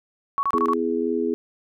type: tone bursts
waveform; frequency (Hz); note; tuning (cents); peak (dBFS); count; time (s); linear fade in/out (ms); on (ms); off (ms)
sine; 1117; C#6; +13; -19; 5; 0.38-0.734; 0; 50; 26
type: harmonic tone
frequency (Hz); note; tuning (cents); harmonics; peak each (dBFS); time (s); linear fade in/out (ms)
83.2; E2; +17; 3 / 4 / 5; -26 / -26 / -24; 0.54-1.34; 0
effects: none